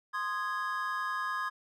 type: chord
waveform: triangle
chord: Ab major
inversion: first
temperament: equal with one note detuned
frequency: 1046.5 / 1236.6 / 1661.2 Hz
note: C6 / Eb6 / Ab6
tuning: 0 / -11 / 0 cents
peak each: -34 dBFS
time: 0.13-1.5 s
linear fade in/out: 20 ms
effects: none